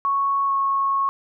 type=tone with pitch glide; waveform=sine; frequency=1107 to 1097.5 Hz; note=C#6 to C#6; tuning=-3 to -18 cents; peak=-18 dBFS; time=0.05-1.09 s; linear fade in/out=0 ms; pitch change=-15 cents; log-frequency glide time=0.46-0.52 s; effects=none